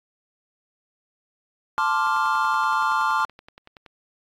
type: chord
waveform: triangle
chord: D minor seventh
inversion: second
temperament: equal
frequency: 880 / 1046.5 / 1174.7 / 1396.9 Hz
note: A5 / C6 / D6 / F6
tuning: 0 / 0 / 0 / 0 cents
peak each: -23 dBFS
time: 1.78-3.25 s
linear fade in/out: 0 ms
type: click train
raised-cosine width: 0.3 ms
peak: -28 dBFS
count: 20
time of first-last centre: 2.07-3.862 s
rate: 10.6 Hz
effects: AAC 64 kbps